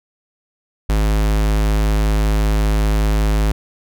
square tone, 52.6 Hz, G#1, 23 cents sharp, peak -14 dBFS, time 0.89-3.52 s, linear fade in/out 5 ms, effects none

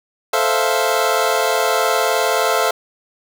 25% pulse chord, F major seventh, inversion first, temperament equal, 440 / 523.3 / 659.3 / 698.5 Hz, A4 / C5 / E5 / F5, 0 / 0 / 0 / 0 cents, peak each -17 dBFS, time 0.33-2.71 s, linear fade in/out 5 ms, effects none

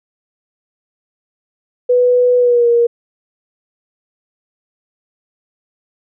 sine tone with pitch glide, 493.9 to 471.9 Hz, B4 to A#4, 0 to +21 cents, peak -8 dBFS, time 1.89-2.87 s, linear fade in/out 10 ms, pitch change -79 cents, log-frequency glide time 2.38-2.68 s, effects none

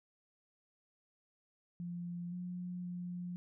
sine tone with pitch steps, 174 / 178.8 / 177.3 Hz, F3 / F3 / F3, -6 / +41 / +26 cents, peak -39 dBFS, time 1.8-3.36 s, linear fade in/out 0 ms, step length 520 ms, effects none

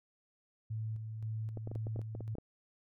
sine tone with tremolo, 110 Hz, A2, in tune, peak -35 dBFS, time 0.7-2.35 s, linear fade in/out 10 ms, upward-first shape square, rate 1.9 Hz, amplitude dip 40%
clicks, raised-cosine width 2 ms, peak -30 dBFS, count 11, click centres 1.573 / 1.674 / 1.715 / 1.758 / 1.869 / 1.961 / 1.992 / 2.151 / 2.207 / 2.353 / 2.384 s
effects none

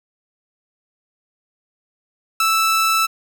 sawtooth tone with ADSR envelope, 1318.5 Hz, E6, in tune, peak -9 dBFS, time 2.4-3.07 s, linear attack 4 ms, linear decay 5 ms, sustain -2 dB, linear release 19 ms, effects none

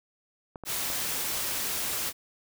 clicks, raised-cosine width 1 ms, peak -25 dBFS, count 3, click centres 0.558 / 0.637 / 0.902 s
white noise, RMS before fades -31 dBFS, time 0.65-2.13 s, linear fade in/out 50 ms
effects none

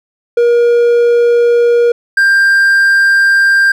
triangle tone pair in turn, 475.1 / 1589.8 Hz, A#4 / G6, +33 / +24 cents, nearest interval octave + major sixth, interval 2091 cents, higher second, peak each -4 dBFS, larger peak neither, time 0.37-1.92 / 2.17-3.72 s, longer neither, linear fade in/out 5 ms, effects none

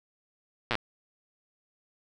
slowing click train, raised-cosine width 0.3 ms, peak -11 dBFS, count 6, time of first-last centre 0.71-0.753 s, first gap 8 ms, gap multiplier 1.04, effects none

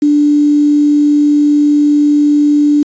sine tone with quantisation, 293.7 Hz, D4, in tune, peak -6 dBFS, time 0.02-2.83 s, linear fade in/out 5 ms, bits 5, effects resampled to 16000 Hz

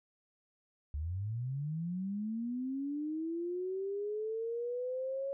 sine linear sweep, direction up, 69.3 to 554.4 Hz, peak -34 dBFS, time 0.94-5.33 s, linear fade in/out 0 ms, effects none

